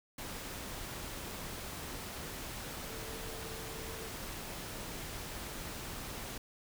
sine tone in noise, 446.9 Hz, A4, 27 cents sharp, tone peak -49 dBFS, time 2.88-4.09 s, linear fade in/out 5 ms, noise pink, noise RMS -43 dBFS, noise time 0.18-6.38 s, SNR -9 dB, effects none

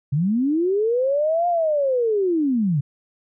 sine linear two-way sweep, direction up then down, 130.81 to 710 to 130.81 Hz, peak -17 dBFS, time 0.12-2.81 s, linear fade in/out 10 ms, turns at 1.48 s, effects none

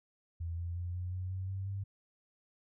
sine tone with pitch steps, 84 / 85.91 / 87.87 / 89.87 / 91.92 / 94.01 / 96.16 / 98.35 Hz, E2 / F2 / F2 / F#2 / F#2 / F#2 / G2 / G2, +33 / -28 / +11 / -50 / -11 / +28 / -33 / +6 cents, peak -35 dBFS, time 0.4-1.84 s, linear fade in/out 10 ms, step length 180 ms, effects none

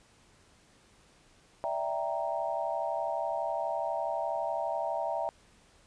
sine chord, E half-diminished seventh, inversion third, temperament equal, 587.3 / 659.3 / 784 / 932.3 Hz, D5 / E5 / G5 / Bb5, 0 / 0 / 0 / 0 cents, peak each -37 / -33 / -36 / -36 dBFS, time 1.64-5.29 s, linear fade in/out 0 ms, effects pink hiss -62 dBFS RMS until 5.86 s + resampled to 22050 Hz

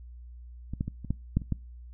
clicks, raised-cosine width 5 ms, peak -22 / -16 / -20 / -26 / -15 / -11 / -28 / -15 dBFS, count 8, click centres 0.736 / 0.809 / 0.88 / 1.047 / 1.106 / 1.37 / 1.418 / 1.523 s, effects noise-tail reverb RT60 0.3 s tail -25 dB re dry + added 60 Hz sine -43 dBFS peak until 1.93 s

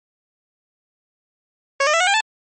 15% pulse tone with pitch steps, 552 / 605.4 / 664.1 / 728.4 / 798.9 / 876.2 Hz, C#5 / D#5 / E5 / F#5 / G5 / A5, -7 / -48 / +13 / -27 / +33 / -7 cents, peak -8 dBFS, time 1.8-2.208 s, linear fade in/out 5 ms, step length 68 ms, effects MP3 32 kbps

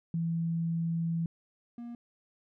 sine / triangle tone pair in turn, 166.2 / 237.2 Hz, E3 / A#3, +15 / +30 cents, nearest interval tritone, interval 615 cents, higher second, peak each -28 / -37 dBFS, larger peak first, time 0.14-1.26 / 1.78-1.95 s, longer first, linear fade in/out 2 ms, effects none

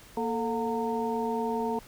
sine tone cluster, 233.3 / 442.6 / 715 / 917 Hz, A#3 / A4 / F5 / A#5, +2 / +10 / +41 / -29 cents, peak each -32 / -31 / -37 / -32 dBFS, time 0.17-1.79 s, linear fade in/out 2 ms, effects pink hiss -52 dBFS RMS until 1.87 s

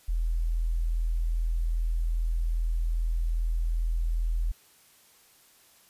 sine tone, 41.24 Hz, E1, 2 cents sharp, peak -24 dBFS, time 0.08-4.52 s, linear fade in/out 10 ms, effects white hiss -59 dBFS RMS until 5.89 s + resampled to 32000 Hz

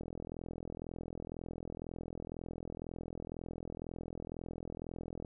click train, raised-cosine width 2 ms, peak -29 dBFS, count 221, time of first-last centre 0.01-5.248 s, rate 42 Hz, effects none

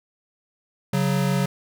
square tone pair together, 138.6 / 185.01 Hz, C#3 / F#3, 0 / 0 cents, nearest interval perfect fourth, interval 500 cents, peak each -23 dBFS, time 0.93-1.46 s, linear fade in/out 5 ms, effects none

